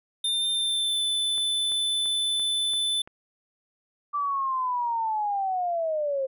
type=tone with pitch glide; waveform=square; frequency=3602 to 3514 Hz; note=A7 to A7; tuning=+40 to -3 cents; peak=-24 dBFS; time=0.24-3.02 s; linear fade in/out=5 ms; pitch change=-43 cents; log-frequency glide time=0.5-1.04 s
type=click train; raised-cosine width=0.5 ms; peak=-30 dBFS; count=6; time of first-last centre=1.38-3.075 s; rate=2.95 Hz
type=linear sweep; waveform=sine; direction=down; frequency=1172 to 523.3 Hz; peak=-24 dBFS; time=4.13-6.27 s; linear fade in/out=20 ms
effects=none